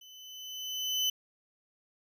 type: tone with level ramp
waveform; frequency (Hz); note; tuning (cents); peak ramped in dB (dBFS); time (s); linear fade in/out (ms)
35% pulse; 3020; F#7; +35; -50 to -24; 0.01-1.1; 5
effects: none